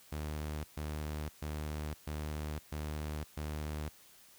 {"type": "tone bursts", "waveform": "sawtooth", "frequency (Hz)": 75.9, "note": "D#2", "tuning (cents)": -42, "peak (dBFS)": -33, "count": 6, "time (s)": [0.12, 3.89], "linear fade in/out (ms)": 5, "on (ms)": 520, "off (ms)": 130, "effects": ["white hiss -60 dBFS RMS until 4.38 s"]}